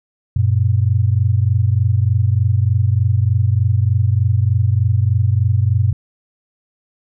sine tone pair together, 95.1 / 118.42 Hz, F#2 / A#2, +48 / +28 cents, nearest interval major third, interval 380 cents, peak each -14 / -15 dBFS, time 0.36-5.93 s, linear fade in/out 5 ms, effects none

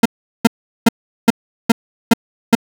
40% pulse tone bursts, 229.4 Hz, A#3, 28 cents flat, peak -4 dBFS, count 7, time 0.03-2.552 s, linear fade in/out 5 ms, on 26 ms, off 390 ms, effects none

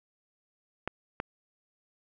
clicks, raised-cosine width 0.5 ms, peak -16 dBFS, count 2, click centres 0.876 / 1.201 s, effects none

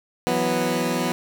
15% pulse chord, E suspended second, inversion none, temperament equal, 164.81 / 185 / 246.9 Hz, E3 / F#3 / B3, 0 / 0 / 0 cents, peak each -21 / -20 / -17 dBFS, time 0.27-1.12 s, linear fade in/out 0 ms, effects none

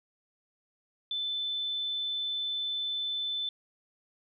sine tone, 3520 Hz, A7, in tune, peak -30 dBFS, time 1.11-3.49 s, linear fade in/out 2 ms, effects none

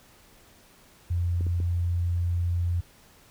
sine tone, 87 Hz, F2, 6 cents flat, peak -23 dBFS, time 1.1-2.81 s, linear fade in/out 10 ms
clicks, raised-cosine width 3 ms, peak -24 dBFS, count 3, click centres 1.409 / 1.467 / 1.602 s
effects pink hiss -56 dBFS RMS until 3.3 s

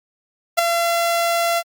sawtooth tone with ADSR envelope, 681 Hz, F5, 44 cents flat, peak -6 dBFS, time 0.57-1.63 s, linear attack 20 ms, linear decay 5 ms, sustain -7 dB, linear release 51 ms, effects Opus 48 kbps

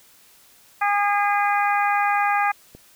harmonic tone, 407.8 Hz, G#4, 32 cents flat, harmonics 2 / 3 / 4 / 5 / 6, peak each -20 / -24 / -26 / -28 / -30 dBFS, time 0.81-2.52 s, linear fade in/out 10 ms
click, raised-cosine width 2 ms, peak -28 dBFS, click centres 2.75 s
effects white hiss -53 dBFS RMS until 2.95 s

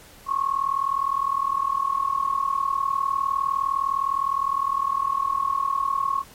sine tone with amplitude modulation, 1095 Hz, C#6, 22 cents flat, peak -17 dBFS, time 0.26-6.24 s, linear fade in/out 50 ms, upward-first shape sine, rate 39.7 Hz, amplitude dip 85%, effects pink hiss -48 dBFS RMS until 6.34 s + MP3 64 kbps

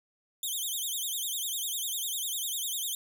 10% pulse tone with vibrato, 3415 Hz, G#7, 48 cents sharp, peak -24 dBFS, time 0.43-2.95 s, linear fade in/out 2 ms, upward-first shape sine, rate 10 Hz, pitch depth 190 cents each way, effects none

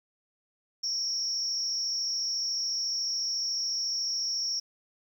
sine tone with amplitude modulation, 5500 Hz, F8, 27 cents flat, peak -23 dBFS, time 0.83-4.6 s, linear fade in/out 10 ms, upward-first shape sine, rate 234 Hz, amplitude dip 100%, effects tanh soft clip ceiling -19 dBFS + 10-bit

